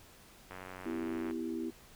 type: click train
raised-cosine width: 0.5 ms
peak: -30 dBFS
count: 75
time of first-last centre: 0.51-1.31 s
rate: 92.5 Hz
type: chord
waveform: sine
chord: E minor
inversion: second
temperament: equal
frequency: 246.9 / 329.6 / 392 Hz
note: B3 / E4 / G4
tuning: 0 / 0 / 0 cents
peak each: -39 / -37 / -43 dBFS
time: 0.85-1.71 s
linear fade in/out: 20 ms
effects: pink hiss -58 dBFS RMS until 1.95 s